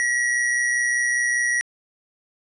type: tone with amplitude modulation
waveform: square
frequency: 1917 Hz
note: A#6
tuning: 48 cents sharp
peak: -18 dBFS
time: 0-1.61 s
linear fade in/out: 0 ms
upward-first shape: sine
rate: 125 Hz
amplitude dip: 40%
effects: resampled to 24000 Hz